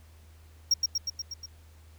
triangle tone with echo, 5588 Hz, F8, in tune, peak -18 dBFS, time 0.71-0.74 s, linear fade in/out 5 ms, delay 120 ms, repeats 6, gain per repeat -3 dB, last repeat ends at 1.46 s, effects added 79 Hz sine -51 dBFS peak until 1.98 s + pink hiss -62 dBFS RMS until 1.98 s

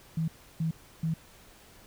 sine tone bursts, 161.7 Hz, E3, 33 cents flat, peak -26 dBFS, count 3, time 0.17-1.14 s, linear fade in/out 5 ms, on 110 ms, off 320 ms, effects pink hiss -55 dBFS RMS until 1.86 s

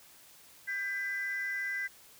sine tone pair together, 1588.6 / 2000 Hz, G6 / B6, +23 / +21 cents, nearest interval major third, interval 398 cents, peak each -35 / -33 dBFS, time 0.67-1.88 s, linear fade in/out 20 ms, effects tanh soft clip ceiling -27 dBFS + white hiss -57 dBFS RMS until 2.19 s

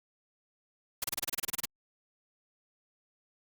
white noise bursts, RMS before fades -32 dBFS, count 13, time 1.02-1.654 s, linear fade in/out 5 ms, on 22 ms, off 29 ms, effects Opus 48 kbps

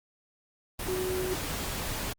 sine tone in noise, 370 Hz, F#4, in tune, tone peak -29 dBFS, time 0.88-1.34 s, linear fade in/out 5 ms, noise pink, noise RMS -34 dBFS, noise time 0.79-2.13 s, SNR +2 dB, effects Opus 24 kbps

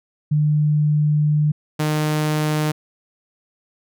sine / sawtooth tone pair in turn, 150.1 / 152.81 Hz, D3 / D#3, +38 / -31 cents, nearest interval unison, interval 31 cents, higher second, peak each -14 dBFS, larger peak neither, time 0.31-1.52 / 1.79-2.72 s, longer first, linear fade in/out 10 ms, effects none

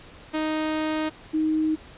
sawtooth / sine tone pair in turn, 311.1 / 312.6 Hz, D#4 / D#4, 0 / +8 cents, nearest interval unison, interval 8 cents, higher second, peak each -20 dBFS, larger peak neither, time 0.33-1.1 / 1.33-1.76 s, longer first, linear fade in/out 20 ms, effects pink hiss -47 dBFS RMS until 1.97 s + resampled to 8000 Hz

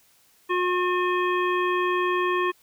harmonic tone, 360 Hz, F#4, 47 cents flat, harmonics 1 / 3 / 5 / 7 / 9, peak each -24 / -25 / -30 / -33 / -39 dBFS, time 0.49-2.52 s, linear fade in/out 20 ms, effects white hiss -60 dBFS RMS until 2.62 s

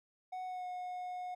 triangle tone with pitch glide, 740 to 725.6 Hz, F#5 to F#5, 0 to -34 cents, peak -37 dBFS, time 0.32-1.35 s, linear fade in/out 10 ms, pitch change -34 cents, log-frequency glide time 0.45-0.66 s, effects none

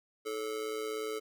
square tone with amplitude modulation, 434.1 Hz, A4, 23 cents flat, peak -32 dBFS, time 0.25-1.2 s, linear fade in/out 20 ms, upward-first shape sine, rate 117 Hz, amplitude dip 70%, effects none

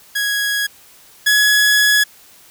sawtooth tone pair in turn, 1661.2 / 1685.4 Hz, G#6 / G#6, 0 / +25 cents, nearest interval unison, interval 25 cents, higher second, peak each -13 / -7 dBFS, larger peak second, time 0.15-0.67 / 1.26-2.04 s, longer second, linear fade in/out 10 ms, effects white hiss -46 dBFS RMS until 2.5 s

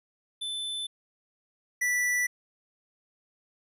square tone pair in turn, 3520 / 1967.6 Hz, A7 / B6, 0 / -7 cents, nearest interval minor seventh, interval 1007 cents, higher first, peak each -32 / -25 dBFS, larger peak second, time 0.41-0.87 / 1.81-2.27 s, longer neither, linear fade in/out 10 ms, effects resampled to 32000 Hz

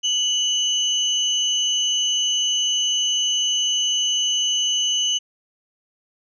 sine tone pair together, 2960 / 6272 Hz, F#7 / G8, 0 / 0 cents, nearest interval octave + minor second, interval 1300 cents, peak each -19 / -25 dBFS, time 0.03-5.19 s, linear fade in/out 20 ms, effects none

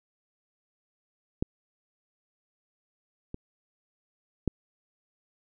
clicks, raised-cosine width 3 ms, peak -13 / -23 / -12 dBFS, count 3, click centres 1.425 / 3.344 / 4.477 s, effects none

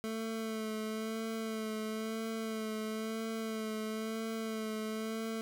25% pulse tone with vibrato, 220.4 Hz, A3, 3 cents sharp, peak -32 dBFS, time 0.04-5.41 s, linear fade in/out 0 ms, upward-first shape sine, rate 1 Hz, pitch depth 27 cents each way, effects none

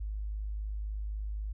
sine tone, 51.91 Hz, G#1, in tune, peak -33 dBFS, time 0-1.53 s, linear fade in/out 10 ms, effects none

